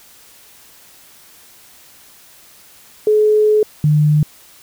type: tone pair in turn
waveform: sine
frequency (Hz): 426.2 / 150.34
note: G#4 / D3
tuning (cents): +45 / +41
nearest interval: octave + tritone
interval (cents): 1804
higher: first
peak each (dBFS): -9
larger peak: neither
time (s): 3.07-3.63 / 3.84-4.23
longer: first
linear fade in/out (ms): 2
effects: white hiss -45 dBFS RMS until 4.62 s